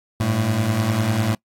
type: beating tone pair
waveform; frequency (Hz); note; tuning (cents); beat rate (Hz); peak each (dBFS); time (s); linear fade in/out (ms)
25% pulse; 101.7 / 111.7; G#2 / A2; -36 / +27; 10; -20 / -16; 0.2-1.35; 5
effects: noise-tail reverb RT60 0.1 s tail -25 dB re dry + AAC 48 kbps